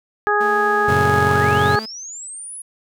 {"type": "harmonic tone", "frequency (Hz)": 415.3, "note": "G#4", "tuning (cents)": 0, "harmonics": [1, 2, 3, 4], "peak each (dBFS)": [-20, -20, -20, -20], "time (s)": [0.27, 1.79], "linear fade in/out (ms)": 0}
{"type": "tone with vibrato", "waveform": "sawtooth", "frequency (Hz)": 220.6, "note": "A3", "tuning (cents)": 5, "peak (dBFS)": -26, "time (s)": [0.4, 1.86], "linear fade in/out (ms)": 10, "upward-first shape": "sine", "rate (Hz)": 1.1, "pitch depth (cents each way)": 10}
{"type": "chord", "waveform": "35% pulse", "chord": "F# major", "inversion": "none", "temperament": "just", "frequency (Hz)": [92.5, 115.62, 138.75], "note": ["F#2", "A#2", "C#3"], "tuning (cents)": [0, -14, 2], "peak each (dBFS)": [-21, -24, -21], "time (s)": [0.88, 1.76], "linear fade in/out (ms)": 5}
{"type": "linear sweep", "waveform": "sine", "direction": "up", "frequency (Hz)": [860, 10548], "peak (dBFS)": -30, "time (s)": [1.28, 2.62], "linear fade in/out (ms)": 5}
{"effects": []}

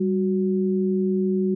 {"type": "tone pair together", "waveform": "sine", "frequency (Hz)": [195.47, 369], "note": ["G3", "F#4"], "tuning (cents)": [-5, -5], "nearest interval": "major seventh", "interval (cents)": 1100, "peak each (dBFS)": [-21, -23], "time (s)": [0, 1.55], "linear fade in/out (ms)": 10, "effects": []}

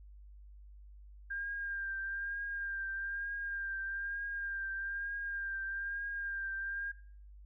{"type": "tone with vibrato", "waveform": "sine", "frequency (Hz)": 1600, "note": "G6", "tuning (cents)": 35, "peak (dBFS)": -36, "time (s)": [1.3, 6.92], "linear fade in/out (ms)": 10, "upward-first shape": "triangle", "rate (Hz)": 1.1, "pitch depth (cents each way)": 32, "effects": ["noise-tail reverb RT60 0.5 s tail -18 dB re dry", "added 50 Hz sine -51 dBFS peak until 7.45 s"]}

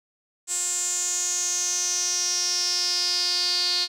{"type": "tone with band-pass filter sweep", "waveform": "sawtooth", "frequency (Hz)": 356.6, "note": "F4", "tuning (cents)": 36, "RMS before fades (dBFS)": -25, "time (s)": [0.47, 3.88], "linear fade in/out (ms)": 50, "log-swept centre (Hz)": [7700, 4400], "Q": 8.5, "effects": []}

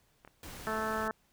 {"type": "clicks", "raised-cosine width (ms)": 0.5, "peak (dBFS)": -36, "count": 2, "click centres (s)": [0.249, 0.276]}
{"type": "noise", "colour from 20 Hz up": "pink", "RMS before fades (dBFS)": -46, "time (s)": [0.43, 1.08], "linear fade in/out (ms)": 2}
{"type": "harmonic tone", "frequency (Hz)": 218.9, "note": "A3", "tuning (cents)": -9, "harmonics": [1, 2, 3, 4, 5, 6, 7, 8], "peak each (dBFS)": [-40, -39, -39, -40, -41, -37, -42, -42], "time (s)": [0.67, 1.11], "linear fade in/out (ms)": 0}
{"effects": ["pink hiss -70 dBFS RMS until 1.32 s"]}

